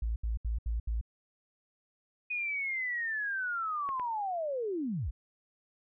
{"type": "tone bursts", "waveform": "sine", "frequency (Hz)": 56.1, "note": "A1", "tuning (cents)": 34, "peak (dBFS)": -29, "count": 5, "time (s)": [0.02, 1.012], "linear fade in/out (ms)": 5, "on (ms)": 140, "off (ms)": 73}
{"type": "linear sweep", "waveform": "sine", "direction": "down", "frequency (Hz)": [2489, 39.67], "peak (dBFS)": -31, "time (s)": [2.3, 5.11], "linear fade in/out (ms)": 10}
{"type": "clicks", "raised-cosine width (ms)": 0.5, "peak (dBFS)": -28, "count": 2, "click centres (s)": [3.89, 3.997]}
{"effects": []}